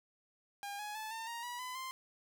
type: tone with pitch steps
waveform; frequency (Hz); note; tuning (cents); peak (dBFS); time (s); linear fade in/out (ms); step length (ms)
sawtooth; 807 / 837.4 / 868.9 / 901.7 / 935.6 / 970.8 / 1007.4 / 1045.3; G#5 / G#5 / A5 / A5 / A#5 / B5 / B5 / C6; -50 / +14 / -22 / +42 / +6 / -30 / +34 / -2; -37; 0.63-1.91; 0; 160
effects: none